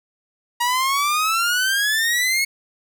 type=exponential sweep; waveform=sawtooth; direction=up; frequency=950 to 2200 Hz; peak=-14 dBFS; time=0.6-2.45 s; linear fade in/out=10 ms; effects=none